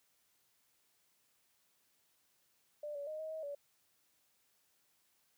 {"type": "tone with pitch steps", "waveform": "sine", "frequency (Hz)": [594, 570, 619, 631, 635, 572], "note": ["D5", "C#5", "D#5", "D#5", "D#5", "D5"], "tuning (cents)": [20, 48, -9, 24, 35, -46], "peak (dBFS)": -40, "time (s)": [2.83, 3.55], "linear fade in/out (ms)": 5, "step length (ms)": 120, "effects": ["white hiss -75 dBFS RMS until 5.37 s", "high-pass 60 Hz 12 dB/octave"]}